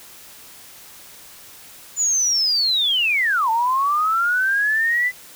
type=linear two-way sweep; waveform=sine; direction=down then up; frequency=7070 to 880 to 2014 Hz; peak=-16 dBFS; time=1.96-5.12 s; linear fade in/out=50 ms; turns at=3.5 s; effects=white hiss -43 dBFS RMS until 5.35 s